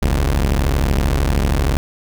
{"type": "tone pair together", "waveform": "sawtooth", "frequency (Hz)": [40.91, 68.9], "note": ["E1", "C#2"], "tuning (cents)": [-12, -10], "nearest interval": "major sixth", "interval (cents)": 902, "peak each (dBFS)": -13, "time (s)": [0.02, 1.77], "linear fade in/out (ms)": 0, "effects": []}